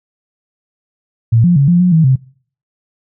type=tone with pitch steps; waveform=sine; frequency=114.5 / 175.3 / 139.6 / 174.7 / 180.2 / 161 / 131.5 Hz; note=A#2 / F3 / C#3 / F3 / F#3 / E3 / C3; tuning=-31 / +7 / +13 / +1 / -45 / -41 / +9 cents; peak=-6 dBFS; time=1.32-2.16 s; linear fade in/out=10 ms; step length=120 ms; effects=noise-tail reverb RT60 0.5 s tail -23 dB re dry